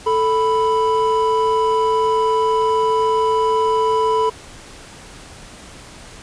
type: tone pair together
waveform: triangle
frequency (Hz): 440 / 990.2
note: A4 / B5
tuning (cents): 0 / +4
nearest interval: octave + major second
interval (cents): 1404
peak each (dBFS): -15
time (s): 0.06-4.3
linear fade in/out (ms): 10
effects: pink hiss -39 dBFS RMS until 6.22 s + resampled to 22050 Hz